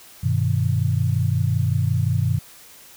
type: chord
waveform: sine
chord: G augmented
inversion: none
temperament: equal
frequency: 98 / 123.47 / 155.56 Hz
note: G2 / B2 / D#3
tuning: 0 / 0 / 0 cents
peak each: -21 / -21 / -24 dBFS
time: 0.23-2.39 s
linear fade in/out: 10 ms
effects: white hiss -46 dBFS RMS until 2.96 s